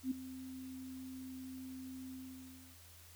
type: tone with ADSR envelope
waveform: sine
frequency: 260 Hz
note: C4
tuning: 11 cents flat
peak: -31 dBFS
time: 0.03-2.79 s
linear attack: 81 ms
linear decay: 8 ms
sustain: -14 dB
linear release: 670 ms
effects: added 85 Hz sine -60 dBFS peak until 3.15 s + white hiss -60 dBFS RMS until 3.15 s